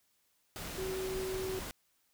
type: tone in noise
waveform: sine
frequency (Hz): 377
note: F#4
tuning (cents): +32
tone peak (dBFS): -35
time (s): 0.78-1.59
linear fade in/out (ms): 0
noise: pink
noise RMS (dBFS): -42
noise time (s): 0.56-1.71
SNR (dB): +4
effects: white hiss -74 dBFS RMS until 2.13 s